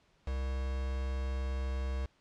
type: tone with quantisation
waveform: triangle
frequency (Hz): 65.9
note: C2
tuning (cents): +13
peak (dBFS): -30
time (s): 0.27-2.06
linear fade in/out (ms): 5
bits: 7
effects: pink hiss -69 dBFS RMS until 2.2 s + low-pass 5000 Hz 12 dB/octave